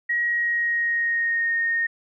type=tone with pitch glide; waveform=sine; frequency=1900 to 1848 Hz; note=A#6 to A#6; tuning=+33 to -16 cents; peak=-20 dBFS; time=0.09-1.87 s; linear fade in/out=10 ms; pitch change=-49 cents; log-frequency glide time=0.22-1.55 s; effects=none